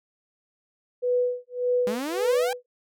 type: tone with tremolo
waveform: sine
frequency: 493.9 Hz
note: B4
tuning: in tune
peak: -19 dBFS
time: 1.02-2.66 s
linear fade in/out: 20 ms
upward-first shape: sine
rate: 1.7 Hz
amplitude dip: 100%
type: exponential sweep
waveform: sawtooth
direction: up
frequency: 196.6 to 816 Hz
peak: -24 dBFS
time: 1.87-2.53 s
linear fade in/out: 2 ms
effects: none